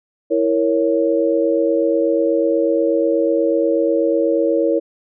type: chord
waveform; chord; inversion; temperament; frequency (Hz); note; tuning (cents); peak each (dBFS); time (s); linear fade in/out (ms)
sine; A# diminished; second; equal; 329.6 / 466.2 / 554.4; E4 / A#4 / C#5; 0 / 0 / 0; -18; 0.3-4.8; 20
effects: none